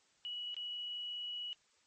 sine tone with dropouts, 2930 Hz, F#7, 18 cents flat, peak -39 dBFS, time 0.25-1.53 s, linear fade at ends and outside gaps 0 ms, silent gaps 0.544-0.566 s, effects white hiss -71 dBFS RMS until 1.86 s + MP3 32 kbps

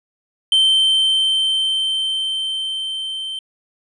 triangle tone with level ramp, 3109 Hz, G7, 15 cents flat, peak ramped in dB -9 to -23 dBFS, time 0.52-3.39 s, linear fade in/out 2 ms, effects resampled to 24000 Hz

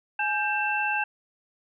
sine tone cluster, 840 / 1577 / 2677 Hz, G#5 / G6 / E7, +19 / +10 / +26 cents, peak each -28 dBFS, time 0.19-1.04 s, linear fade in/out 5 ms, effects none

